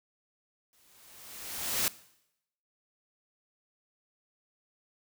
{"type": "noise with exponential growth", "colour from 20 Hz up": "white", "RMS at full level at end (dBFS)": -27, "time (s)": [0.73, 1.88], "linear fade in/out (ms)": 1, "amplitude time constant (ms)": 250, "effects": ["noise-tail reverb RT60 0.8 s tail -19 dB re dry"]}